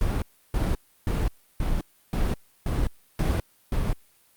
brown noise bursts, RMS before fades -24 dBFS, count 8, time 0.01-3.93 s, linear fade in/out 2 ms, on 210 ms, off 320 ms, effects white hiss -61 dBFS RMS until 4.36 s + Opus 48 kbps

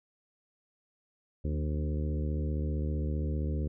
harmonic tone with a mistuned harmonic, 75.3 Hz, D2, 44 cents sharp, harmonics 1 / 2 / 3 / 4 / 5 / 6 / 7, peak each -30 / -36 / -40 / -42 / -44 / -46 / -47 dBFS, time 1.44-3.68 s, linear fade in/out 10 ms, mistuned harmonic 3, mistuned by +27 cents, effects none

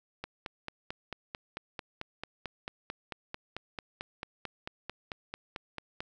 click train, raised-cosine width 0.3 ms, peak -21 dBFS, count 27, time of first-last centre 0.24-6.005 s, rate 4.51 Hz, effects none

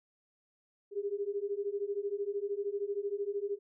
sine beating tone pair, 397.1 / 410.1 Hz, G4 / G#4, +22 / -22 cents, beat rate 13 Hz, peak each -36 / -35 dBFS, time 0.91-3.59 s, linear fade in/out 50 ms, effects none

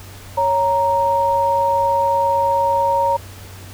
sine tone pair together, 554.4 / 932.4 Hz, C#5 / A#5, 0 / 0 cents, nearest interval major sixth, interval 900 cents, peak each -19 / -15 dBFS, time 0.37-3.17 s, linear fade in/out 10 ms, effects added 95 Hz sine -36 dBFS peak until 3.73 s + pink hiss -40 dBFS RMS until 3.73 s

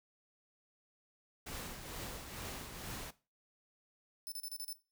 pink noise with tremolo, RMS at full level -43 dBFS, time 1.46-3.11 s, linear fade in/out 10 ms, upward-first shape triangle, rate 2.2 Hz, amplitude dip 55%
5% pulse tone bursts, 5280 Hz, E8, 2 cents sharp, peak -35 dBFS, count 6, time 4.27-4.728 s, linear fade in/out 0 ms, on 48 ms, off 34 ms
effects noise-tail reverb RT60 0.3 s tail -17 dB re dry

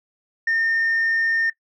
sine tone, 1819 Hz, A#6, 43 cents flat, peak -16 dBFS, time 0.47-1.5 s, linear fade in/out 5 ms, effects noise-tail reverb RT60 0.1 s tail -19 dB re dry + tanh soft clip ceiling -15 dBFS

